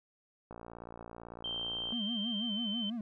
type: click train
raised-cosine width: 1 ms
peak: -32 dBFS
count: 83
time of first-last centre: 0.51-1.924 s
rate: 58 Hz
type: tone with pitch glide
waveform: sine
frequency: 3137 to 3087 Hz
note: G7 to G7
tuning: +1 to -27 cents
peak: -35 dBFS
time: 1.44-2.9 s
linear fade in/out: 5 ms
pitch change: -28 cents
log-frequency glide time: 2.39-2.56 s
type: tone with vibrato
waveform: triangle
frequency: 220 Hz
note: A3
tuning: in tune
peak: -33 dBFS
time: 1.92-3.01 s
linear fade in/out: 2 ms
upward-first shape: sine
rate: 6.1 Hz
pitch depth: 170 cents each way
effects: none